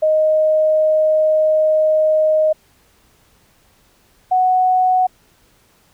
sine tone pair in turn, 622.3 / 740 Hz, D#5 / F#5, 0 / 0 cents, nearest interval minor third, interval 300 cents, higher second, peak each -11 dBFS, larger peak neither, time 0.02-2.53 / 4.31-5.07 s, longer first, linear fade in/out 10 ms, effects pink hiss -55 dBFS RMS until 5.93 s

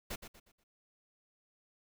pink noise with echo, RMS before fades -40 dBFS, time 0.1-0.16 s, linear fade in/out 10 ms, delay 120 ms, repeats 4, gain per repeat -9 dB, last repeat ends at 0.64 s, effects none

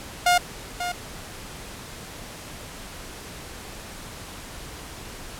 sawtooth tone with echo, 711 Hz, F5, 31 cents sharp, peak -12 dBFS, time 0.26-0.38 s, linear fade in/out 5 ms, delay 540 ms, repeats 1, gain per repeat -10 dB, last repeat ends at 0.92 s, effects pink hiss -39 dBFS RMS until 5.39 s + low-pass 12000 Hz 12 dB/octave

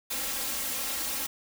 white noise with comb filter, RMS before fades -32 dBFS, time 0.1-1.27 s, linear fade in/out 10 ms, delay 3.7 ms, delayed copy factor +0.9, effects none

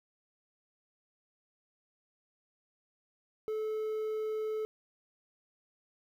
triangle tone, 433.7 Hz, A4, 25 cents flat, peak -30 dBFS, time 3.48-4.65 s, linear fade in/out 0 ms, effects 11-bit

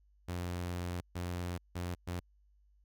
sawtooth tone bursts at uneven times, 88.3 Hz, F2, 20 cents sharp, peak -32 dBFS, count 4, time 0.28-1.01 / 1.15-1.58 / 1.75-1.95 / 2.07-2.2 s, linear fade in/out 10 ms, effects added 50 Hz sine -64 dBFS peak until 2.84 s

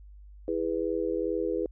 sine chord, E major, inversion none, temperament just, 329.6 / 412 / 494.4 Hz, E4 / G#4 / B4, 0 / -14 / +2 cents, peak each -31 dBFS, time 0.48-1.66 s, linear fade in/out 2 ms, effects added 50 Hz sine -46 dBFS peak until 1.71 s

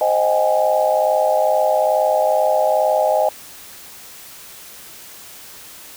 sine chord, Ab major seventh, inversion first, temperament equal with one note detuned, 523.3 / 622.3 / 768.3 / 830.6 Hz, C5 / Eb5 / G5 / Ab5, 0 / 0 / -35 / 0 cents, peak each -21 / -16 / -22 / -20 dBFS, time 0.01-3.29 s, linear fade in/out 2 ms, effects white hiss -39 dBFS RMS until 5.96 s

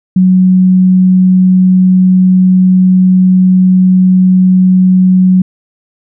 sine tone, 185 Hz, F#3, in tune, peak -3 dBFS, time 0.16-5.42 s, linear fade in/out 5 ms, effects none

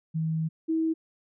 sine tone pair in turn, 160 / 322.3 Hz, D#3 / E4, +49 / -39 cents, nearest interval octave, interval 1212 cents, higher second, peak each -25 / -23 dBFS, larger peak second, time 0.14-0.49 / 0.68-0.94 s, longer first, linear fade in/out 20 ms, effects none

